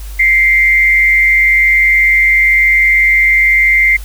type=tone with frequency modulation; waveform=sine; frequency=2093 Hz; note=C7; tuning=in tune; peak=-6 dBFS; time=0.19-3.97 s; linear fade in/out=10 ms; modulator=147 Hz; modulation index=0.43; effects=added 50 Hz sine -23 dBFS peak until 4.04 s + white hiss -37 dBFS RMS until 4.04 s